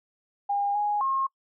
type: tone with pitch steps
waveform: sine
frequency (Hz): 808 / 829 / 1075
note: G#5 / G#5 / C6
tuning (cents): -48 / -3 / +47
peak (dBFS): -23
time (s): 0.49-1.27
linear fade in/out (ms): 10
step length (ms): 260
effects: noise-tail reverb RT60 0.1 s tail -24 dB re dry